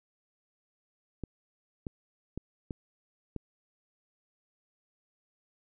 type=clicks; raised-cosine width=3 ms; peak=-23 dBFS; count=5; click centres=1.237 / 1.868 / 2.376 / 2.708 / 3.363 s; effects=none